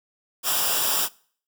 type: noise with comb filter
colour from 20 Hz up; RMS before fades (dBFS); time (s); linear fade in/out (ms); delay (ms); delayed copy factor
white; -23; 0.43-1.09; 50; 0.47; -0.75
effects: noise-tail reverb RT60 0.5 s tail -23 dB re dry